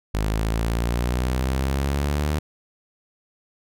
sawtooth exponential sweep, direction up, 51.91 to 75.8 Hz, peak -17 dBFS, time 0.14-2.39 s, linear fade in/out 5 ms, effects none

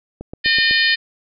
click train, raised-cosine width 2 ms, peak -17 dBFS, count 5, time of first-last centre 0.21-0.711 s, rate 7.99 Hz
harmonic tone, 608 Hz, D#5, 40 cents flat, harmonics 3 / 4 / 5 / 6 / 7 / 8, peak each -16 / -22 / -22 / -23 / -21 / -24 dBFS, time 0.44-0.96 s, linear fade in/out 20 ms
effects none

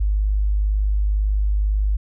sine tone, 51 Hz, G#1, 31 cents flat, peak -16 dBFS, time 0-1.97 s, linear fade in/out 10 ms, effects none

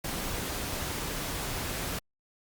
pink noise, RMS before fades -34 dBFS, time 0.04-1.99 s, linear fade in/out 5 ms, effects Opus 48 kbps

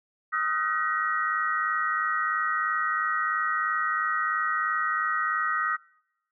sine tone cluster, 1253 / 1356 / 1514 / 1900 Hz, D#6 / E6 / F#6 / A#6, +12 / +49 / +39 / +33 cents, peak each -27 / -33 / -31 / -30 dBFS, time 0.32-5.77 s, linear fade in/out 20 ms, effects noise-tail reverb RT60 0.9 s tail -26 dB re dry

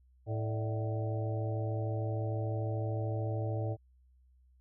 harmonic tone with a mistuned harmonic, 109.2 Hz, A2, 13 cents flat, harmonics 1 / 3 / 4 / 5 / 6 / 7, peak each -32 / -43 / -43 / -42 / -46 / -46 dBFS, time 0.26-3.77 s, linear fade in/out 50 ms, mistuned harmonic 5, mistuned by +110 cents, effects added 63 Hz sine -61 dBFS peak until 4.6 s

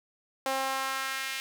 sawtooth tone with high-pass filter sweep, 266.8 Hz, C4, 34 cents sharp, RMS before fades -32 dBFS, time 0.46-1.4 s, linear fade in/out 0 ms, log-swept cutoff 620 to 2300 Hz, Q 1.6, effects none

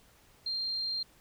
sine tone, 4186 Hz, C8, in tune, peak -31 dBFS, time 0.46-1.03 s, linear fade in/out 5 ms, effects pink hiss -62 dBFS RMS until 1.2 s

